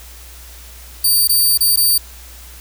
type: tone with dropouts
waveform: 5% pulse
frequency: 4626 Hz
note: D8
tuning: 27 cents flat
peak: -4 dBFS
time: 1.04-1.98 s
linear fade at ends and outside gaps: 5 ms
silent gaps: 1.275-1.293 / 1.576-1.606 / 1.761-1.772 s
effects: added 60 Hz sine -37 dBFS peak until 2.6 s + white hiss -40 dBFS RMS until 2.6 s